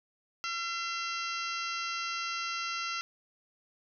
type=harmonic tone with a mistuned harmonic; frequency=680 Hz; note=F5; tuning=46 cents flat; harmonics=2 / 3 / 4 / 5 / 6 / 7 / 8 / 9; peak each=-36 / -42 / -39 / -45 / -45 / -43 / -46 / -46 dBFS; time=0.44-3.01 s; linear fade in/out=0 ms; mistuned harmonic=5; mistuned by=-95 cents; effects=none